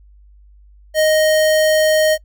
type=tone; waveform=square; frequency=622.3 Hz; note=D#5; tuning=in tune; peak=-12 dBFS; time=0.94-2.18 s; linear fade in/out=50 ms; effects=noise-tail reverb RT60 0.1 s tail -25 dB re dry + added 50 Hz sine -43 dBFS peak until 2.24 s